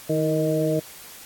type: harmonic tone with a mistuned harmonic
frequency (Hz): 155.56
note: D#3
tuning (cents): 0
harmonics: 1 / 2 / 3 / 4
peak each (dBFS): -25 / -25 / -25 / -25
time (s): 0.09-0.8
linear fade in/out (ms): 10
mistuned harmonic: 2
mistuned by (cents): +40
effects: white hiss -43 dBFS RMS until 1.25 s + AAC 64 kbps